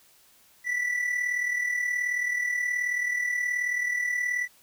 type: tone with amplitude modulation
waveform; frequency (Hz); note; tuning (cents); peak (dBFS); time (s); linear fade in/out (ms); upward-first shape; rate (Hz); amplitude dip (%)
triangle; 1967; B6; -7; -21; 0.64-4.48; 50; sine; 38.7; 55
effects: white hiss -59 dBFS RMS until 4.62 s